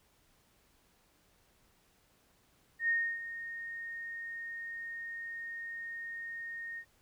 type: tone with ADSR envelope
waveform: sine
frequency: 1849 Hz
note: A#6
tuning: 15 cents flat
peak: -26 dBFS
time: 2.79-6.85 s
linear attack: 96 ms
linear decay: 300 ms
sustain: -13 dB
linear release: 70 ms
effects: pink hiss -69 dBFS RMS until 7.01 s